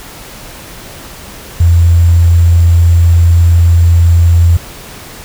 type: tone with sample-and-hold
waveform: sine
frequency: 85 Hz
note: F2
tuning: 46 cents flat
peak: -3 dBFS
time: 1.6-4.57 s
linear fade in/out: 5 ms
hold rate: 7350 Hz
effects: pink hiss -30 dBFS RMS until 5.24 s